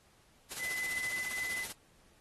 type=noise with tremolo; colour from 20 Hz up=white; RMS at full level=-39 dBFS; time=0.5-1.73 s; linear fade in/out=20 ms; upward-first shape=triangle; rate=15 Hz; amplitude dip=65%
type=tone; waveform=sine; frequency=2017 Hz; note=B6; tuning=36 cents sharp; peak=-34 dBFS; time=0.58-1.66 s; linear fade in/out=50 ms
effects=pink hiss -66 dBFS RMS until 2.2 s + AAC 32 kbps